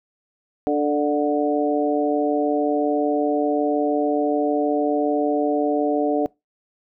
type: harmonic tone with a mistuned harmonic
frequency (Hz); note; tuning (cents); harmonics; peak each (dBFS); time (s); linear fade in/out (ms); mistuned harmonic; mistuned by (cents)
146.83; D3; 0; 2 / 3 / 4 / 5; -21 / -23 / -24 / -25; 0.67-6.26; 0; 4; +16
effects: noise-tail reverb RT60 0.2 s tail -23 dB re dry